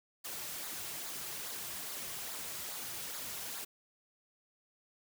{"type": "noise with flanger", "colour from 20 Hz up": "white", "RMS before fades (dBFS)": -42, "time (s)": [0.24, 3.65], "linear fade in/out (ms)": 10, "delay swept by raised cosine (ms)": [0.34, 4.04], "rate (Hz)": 2.4, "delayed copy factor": -0.5, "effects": []}